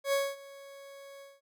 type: tone with ADSR envelope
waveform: 40% pulse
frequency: 554.4 Hz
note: C#5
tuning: in tune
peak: -24 dBFS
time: 0.04-1.41 s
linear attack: 87 ms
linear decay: 230 ms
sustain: -22 dB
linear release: 200 ms
effects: none